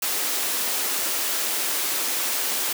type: high-pass noise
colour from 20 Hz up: white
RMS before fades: -25 dBFS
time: 0.02-2.73 s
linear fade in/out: 5 ms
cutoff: 250 Hz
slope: 24 dB/octave
effects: none